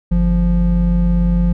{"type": "tone pair together", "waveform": "triangle", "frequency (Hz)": [48.98, 173.6], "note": ["G1", "F3"], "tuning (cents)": [-1, -10], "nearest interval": "octave + minor seventh", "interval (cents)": 2191, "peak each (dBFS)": -12, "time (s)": [0.11, 1.53], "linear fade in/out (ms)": 10, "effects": []}